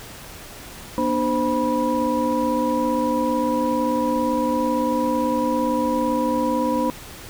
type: tone cluster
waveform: sine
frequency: 241.7 / 299.5 / 518 / 976 Hz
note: B3 / D4 / C5 / B5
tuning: -37 / +34 / -17 / -21 cents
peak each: -24 dBFS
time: 0.98-6.9 s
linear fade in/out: 0 ms
effects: pink hiss -39 dBFS RMS until 7.29 s